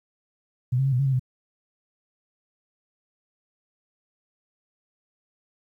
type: tone with pitch steps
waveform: sine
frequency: 124.9 / 134.4 / 136.6 / 124 / 138.7 / 134 / 127.6 Hz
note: B2 / C3 / C#3 / B2 / C#3 / C3 / C3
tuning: +20 / +47 / -25 / +7 / +1 / +42 / -43 cents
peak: -19 dBFS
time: 0.72-1.196 s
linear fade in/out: 10 ms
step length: 68 ms
effects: 10-bit